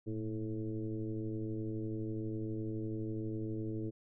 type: tone with frequency modulation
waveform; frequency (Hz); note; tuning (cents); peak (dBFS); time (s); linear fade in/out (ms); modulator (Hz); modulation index
sine; 220; A3; 0; -35; 0.06-3.91; 20; 107; 1.8
effects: none